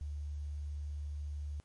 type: tone with quantisation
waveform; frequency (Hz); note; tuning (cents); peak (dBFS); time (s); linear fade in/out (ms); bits
sine; 73.42; D2; 0; -37; 0.01-1.6; 0; 11
effects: pink hiss -72 dBFS RMS until 1.64 s + MP3 48 kbps